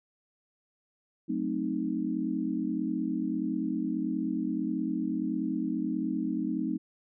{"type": "chord", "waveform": "sine", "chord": "F# diminished seventh", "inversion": "none", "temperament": "equal", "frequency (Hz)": [185, 220, 261.6, 311.1], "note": ["F#3", "A3", "C4", "Eb4"], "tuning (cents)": [0, 0, 0, 0], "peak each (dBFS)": [-36, -34, -33, -32], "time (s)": [1.28, 6.78], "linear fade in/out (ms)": 20, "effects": []}